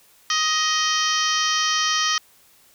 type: harmonic tone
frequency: 626 Hz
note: D#5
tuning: 10 cents sharp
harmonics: 2 / 3 / 4 / 5 / 6 / 7 / 8 / 9 / 10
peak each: -24 / -26 / -33 / -25 / -34 / -30 / -30 / -26 / -33 dBFS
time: 0.3-2.18 s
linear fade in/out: 2 ms
effects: white hiss -55 dBFS RMS until 2.74 s